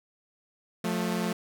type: tone pair together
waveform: sawtooth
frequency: 177.75 / 220 Hz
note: F3 / A3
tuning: +31 / 0 cents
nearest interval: major third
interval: 369 cents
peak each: -26 dBFS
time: 0.84-1.33 s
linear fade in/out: 5 ms
effects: none